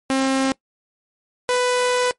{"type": "tone pair in turn", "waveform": "sawtooth", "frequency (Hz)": [266.8, 496.6], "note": ["C4", "B4"], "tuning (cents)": [34, 9], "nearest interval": "major seventh", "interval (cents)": 1075, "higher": "second", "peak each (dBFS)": -13, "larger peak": "neither", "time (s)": [[0.1, 0.52], [1.49, 2.11]], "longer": "second", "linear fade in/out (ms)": 0, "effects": ["noise-tail reverb RT60 0.1 s tail -21 dB re dry", "MP3 48 kbps"]}